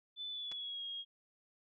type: tone with pitch glide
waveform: sine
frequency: 3504 to 3269 Hz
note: A7 to G#7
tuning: -8 to -28 cents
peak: -40 dBFS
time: 0.16-1.05 s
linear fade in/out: 50 ms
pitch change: -120 cents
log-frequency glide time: 0.29-0.84 s
type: clicks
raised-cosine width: 0.2 ms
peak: -33 dBFS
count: 2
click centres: 0.516 / 0.522 s
effects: none